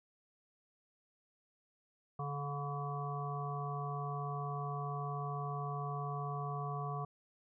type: harmonic tone with a mistuned harmonic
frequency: 143.5 Hz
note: D3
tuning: 40 cents flat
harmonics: 1 / 3 / 5 / 7 / 8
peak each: -39 / -47 / -44 / -49 / -43 dBFS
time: 2.19-7.05 s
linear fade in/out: 5 ms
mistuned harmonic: 8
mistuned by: -15 cents
effects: none